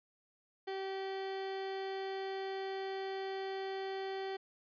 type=tone; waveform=30% pulse; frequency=385.7 Hz; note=G4; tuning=28 cents flat; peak=-35 dBFS; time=0.67-4.37 s; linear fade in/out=10 ms; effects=resampled to 11025 Hz

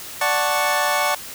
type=chord; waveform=25% pulse; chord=D major seventh; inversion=none; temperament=equal; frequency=587.3 / 740 / 880 / 1108.7 Hz; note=D5 / F#5 / A5 / C#6; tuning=0 / 0 / 0 / 0 cents; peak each=-20 dBFS; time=0.21-1.15 s; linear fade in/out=5 ms; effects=white hiss -35 dBFS RMS until 1.34 s

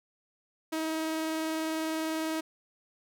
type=tone with vibrato; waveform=sawtooth; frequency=318.3 Hz; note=D#4; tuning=39 cents sharp; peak=-26 dBFS; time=0.72-2.41 s; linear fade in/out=10 ms; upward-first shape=triangle; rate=20 Hz; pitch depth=19 cents each way; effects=none

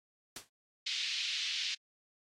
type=noise with exponential decay; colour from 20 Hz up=white; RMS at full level=-37 dBFS; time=0.36-0.49 s; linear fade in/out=2 ms; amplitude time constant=28 ms
type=band-pass noise; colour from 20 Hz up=pink; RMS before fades=-36 dBFS; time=0.86-1.75 s; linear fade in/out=10 ms; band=2800 to 4800 Hz; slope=24 dB/octave
effects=low-pass 9000 Hz 12 dB/octave + AAC 48 kbps

